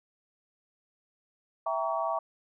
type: chord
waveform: sine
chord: E diminished seventh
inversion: none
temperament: equal with one note detuned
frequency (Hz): 659.3 / 784 / 932.3 / 1128.8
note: E5 / G5 / Bb5 / Db6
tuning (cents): 0 / 0 / 0 / +31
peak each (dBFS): -31 / -35 / -34 / -33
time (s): 1.66-2.19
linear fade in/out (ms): 5
effects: none